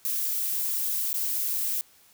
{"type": "noise with dropouts", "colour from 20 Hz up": "violet", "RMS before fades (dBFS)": -28, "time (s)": [0.05, 1.81], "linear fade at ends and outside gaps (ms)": 0, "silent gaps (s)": [1.13, 1.141], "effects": ["white hiss -58 dBFS RMS until 2.13 s"]}